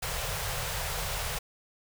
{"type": "band-stop noise", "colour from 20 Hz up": "pink", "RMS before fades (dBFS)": -33, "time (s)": [0.02, 1.39], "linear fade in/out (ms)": 10, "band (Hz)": [160, 450], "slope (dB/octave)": 48, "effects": []}